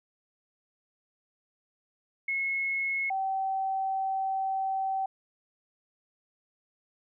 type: tone pair in turn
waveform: sine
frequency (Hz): 2178 / 770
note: C#7 / G5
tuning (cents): -31 / -31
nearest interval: octave + tritone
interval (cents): 1800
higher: first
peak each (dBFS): -27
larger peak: neither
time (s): 2.28-3.1 / 3.1-5.06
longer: second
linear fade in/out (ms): 5
effects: none